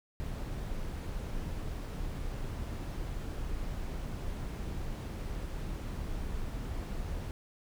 brown noise, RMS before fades -37 dBFS, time 0.2-7.31 s, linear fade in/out 0 ms, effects none

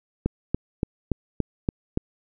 click train, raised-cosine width 3 ms, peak -9 dBFS, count 7, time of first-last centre 0.26-1.974 s, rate 3.5 Hz, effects none

